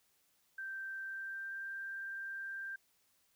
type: tone with pitch glide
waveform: sine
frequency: 1565 to 1580.4 Hz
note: G6 to G6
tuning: -3 to +14 cents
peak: -40 dBFS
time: 0.58-2.76 s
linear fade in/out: 5 ms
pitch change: +17 cents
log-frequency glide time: 1.04-1.63 s
effects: white hiss -74 dBFS RMS until 3.35 s